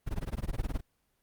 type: noise with tremolo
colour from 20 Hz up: brown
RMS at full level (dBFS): -30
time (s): 0.06-0.81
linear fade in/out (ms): 20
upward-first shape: sine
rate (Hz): 19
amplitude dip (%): 100
effects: pink hiss -75 dBFS RMS until 1.22 s + Opus 32 kbps